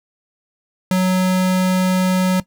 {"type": "tone", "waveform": "square", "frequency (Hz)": 185, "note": "F#3", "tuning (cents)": 0, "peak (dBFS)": -14, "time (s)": [0.91, 2.4], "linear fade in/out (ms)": 2, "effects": ["noise-tail reverb RT60 0.1 s tail -17 dB re dry"]}